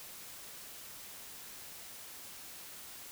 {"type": "silence", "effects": ["white hiss -49 dBFS RMS until 3.11 s"]}